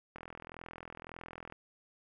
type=click train; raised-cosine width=0.5 ms; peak=-30 dBFS; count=58; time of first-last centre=0.16-1.524 s; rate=41.8 Hz; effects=none